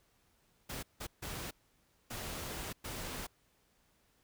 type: noise bursts at uneven times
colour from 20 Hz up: pink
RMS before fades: -42 dBFS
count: 5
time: 0.69-0.83 / 1-1.07 / 1.22-1.51 / 2.1-2.73 / 2.84-3.27 s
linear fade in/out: 10 ms
effects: pink hiss -72 dBFS RMS until 4.23 s